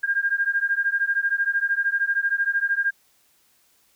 sine beating tone pair, 1604 / 1617 Hz, G6 / G#6, +39 / -47 cents, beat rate 13 Hz, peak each -23 / -23 dBFS, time 0.03-2.91 s, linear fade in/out 10 ms, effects white hiss -62 dBFS RMS until 3.95 s

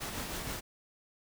pink noise with tremolo, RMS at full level -37 dBFS, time 0-0.61 s, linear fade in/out 20 ms, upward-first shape triangle, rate 6.3 Hz, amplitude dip 40%, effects none

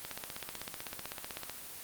click train, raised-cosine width 0.2 ms, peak -21 dBFS, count 24, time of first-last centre 0.05-1.497 s, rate 15.9 Hz, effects white hiss -46 dBFS RMS until 1.83 s + Opus 24 kbps

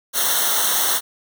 white noise with comb filter, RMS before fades -19 dBFS, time 0.13-1.01 s, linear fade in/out 50 ms, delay 0.41 ms, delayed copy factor -1, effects none

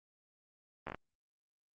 slowing click train, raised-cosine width 0.5 ms, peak -25 dBFS, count 5, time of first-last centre 0.87-0.946 s, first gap 13 ms, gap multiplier 1.26, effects Opus 32 kbps

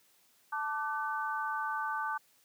sine chord, D major, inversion second, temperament equal with one note detuned, 880 / 1174.7 / 1513.7 Hz, A5 / D6 / F#6, 0 / 0 / +39 cents, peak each -36 / -36 / -37 dBFS, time 0.52-2.18 s, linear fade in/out 10 ms, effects white hiss -67 dBFS RMS until 2.44 s + high-pass 100 Hz 12 dB/octave

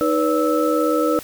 sine tone cluster, 309.8 / 491 / 569 / 1309 Hz, D#4 / B4 / C#5 / E6, -7 / -10 / +45 / -13 cents, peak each -20 / -20 / -23 / -23 dBFS, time 0.01-1.19 s, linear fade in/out 0 ms, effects white hiss -38 dBFS RMS until 1.23 s

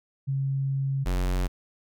sine / square tone pair in turn, 136.3 / 45.48 Hz, C#3 / F#1, -29 / -29 cents, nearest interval octave + perfect fifth, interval 1900 cents, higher first, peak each -24 dBFS, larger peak neither, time 0.27-1.05 / 1.05-1.48 s, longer first, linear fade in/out 20 ms, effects none

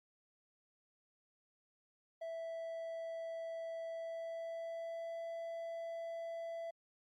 triangle tone with pitch glide, 659.3 to 666.6 Hz, E5 to E5, 0 to +19 cents, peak -39 dBFS, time 2.21-6.71 s, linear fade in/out 10 ms, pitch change +19 cents, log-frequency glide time 3.85-5.22 s, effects Opus 48 kbps

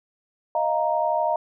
sine chord, Eb suspended second, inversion none, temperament equal with one note detuned, 622.3 / 694.4 / 932.3 Hz, Eb5 / F5 / Bb5, 0 / -10 / 0 cents, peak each -24 / -25 / -24 dBFS, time 0.55-1.36 s, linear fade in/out 2 ms, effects none

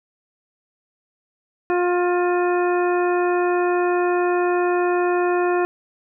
harmonic tone with a mistuned harmonic, 355.2 Hz, F4, 29 cents sharp, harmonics 1 / 2 / 3 / 4 / 5 / 7, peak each -18 / -24 / -28 / -30 / -32 / -35 dBFS, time 1.7-5.65 s, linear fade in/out 0 ms, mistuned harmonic 4, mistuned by -15 cents, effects none

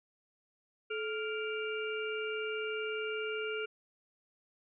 harmonic tone with a mistuned harmonic, 466.2 Hz, A#4, in tune, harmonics 1 / 3 / 5 / 6, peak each -36 / -40 / -43 / -43 dBFS, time 0.9-3.66 s, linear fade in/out 10 ms, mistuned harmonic 1, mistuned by -130 cents, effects none

